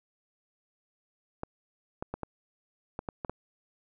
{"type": "clicks", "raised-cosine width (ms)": 1, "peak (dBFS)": -20, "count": 8, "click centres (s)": [1.434, 2.025, 2.14, 2.233, 2.991, 3.088, 3.248, 3.296], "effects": []}